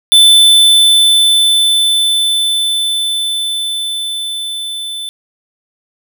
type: tone with level ramp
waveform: square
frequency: 3520 Hz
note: A7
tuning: in tune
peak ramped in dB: -3 to -21 dBFS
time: 0.12-5.09 s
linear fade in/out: 0 ms
effects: none